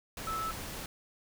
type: tone in noise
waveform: sine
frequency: 1311 Hz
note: E6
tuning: 10 cents flat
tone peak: -33 dBFS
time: 0.27-0.51 s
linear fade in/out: 2 ms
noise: pink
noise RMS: -41 dBFS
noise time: 0.17-0.86 s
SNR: +5 dB
effects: none